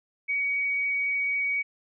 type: tone with frequency modulation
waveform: sine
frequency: 2255 Hz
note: C#7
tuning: 29 cents sharp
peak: -24 dBFS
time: 0.28-1.63 s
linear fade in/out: 20 ms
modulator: 24 Hz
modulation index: 0.5
effects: none